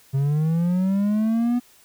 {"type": "linear sweep", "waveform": "triangle", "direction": "up", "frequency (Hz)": [133.2, 246.6], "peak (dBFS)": -16, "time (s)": [0.13, 1.6], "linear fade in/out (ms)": 20, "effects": ["white hiss -54 dBFS RMS until 1.84 s"]}